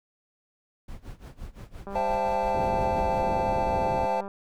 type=noise with tremolo; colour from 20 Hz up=brown; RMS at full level=-38 dBFS; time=0.88-3.22 s; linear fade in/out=5 ms; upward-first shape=sine; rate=5.8 Hz; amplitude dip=90%
type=click train; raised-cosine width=1 ms; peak=-25 dBFS; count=478; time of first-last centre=1.87-4.279 s; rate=198 Hz
type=chord; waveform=triangle; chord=A minor seventh; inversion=first; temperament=equal with one note detuned; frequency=523.3 / 670.8 / 784 / 880 Hz; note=C5 / E5 / G5 / A5; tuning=0 / +30 / 0 / 0 cents; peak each=-28 / -29 / -29 / -26 dBFS; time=1.95-4.21 s; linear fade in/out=5 ms
type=low-pass noise; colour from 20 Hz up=pink; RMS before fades=-33 dBFS; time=2.54-4.06 s; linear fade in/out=10 ms; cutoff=570 Hz; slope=24 dB/octave
effects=none